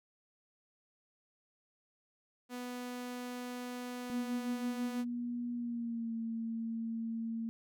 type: tone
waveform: sawtooth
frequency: 246.9 Hz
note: B3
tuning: in tune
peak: -36 dBFS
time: 2.49-5.05 s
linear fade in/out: 50 ms
type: tone with pitch glide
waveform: sine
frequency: 240.8 to 227.3 Hz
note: B3 to A#3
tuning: -44 to -43 cents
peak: -35 dBFS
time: 4.1-7.49 s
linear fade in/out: 0 ms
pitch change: -99 cents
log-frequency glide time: 5.53-6.14 s
effects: none